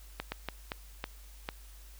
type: slowing click train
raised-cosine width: 0.3 ms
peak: -18 dBFS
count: 6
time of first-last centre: 0.2-1.489 s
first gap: 120 ms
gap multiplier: 1.39
effects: added 50 Hz sine -49 dBFS peak until 1.99 s + white hiss -58 dBFS RMS until 1.99 s